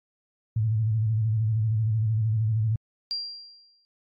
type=tone with vibrato; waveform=sine; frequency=110 Hz; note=A2; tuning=in tune; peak=-21 dBFS; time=0.56-2.76 s; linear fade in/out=5 ms; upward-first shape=square; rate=13 Hz; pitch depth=56 cents each way
type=tone with exponential decay; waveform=sine; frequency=4752 Hz; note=D8; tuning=20 cents sharp; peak=-25 dBFS; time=3.11-3.85 s; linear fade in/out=0 ms; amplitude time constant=160 ms
effects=AAC 48 kbps